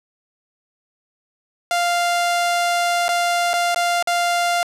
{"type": "tone with dropouts", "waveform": "sawtooth", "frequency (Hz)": 697, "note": "F5", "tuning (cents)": -4, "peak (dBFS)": -13, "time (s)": [1.71, 4.63], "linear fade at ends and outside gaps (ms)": 1, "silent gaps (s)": [[3.082, 3.09], [3.533, 3.538], [3.746, 3.76], [4.026, 4.073]], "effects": ["low-pass 11000 Hz 12 dB/octave"]}